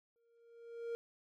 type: tone with exponential growth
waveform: triangle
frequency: 466.2 Hz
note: A#4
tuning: in tune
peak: -34 dBFS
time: 0.16-0.95 s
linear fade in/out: 0 ms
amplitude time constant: 170 ms
effects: none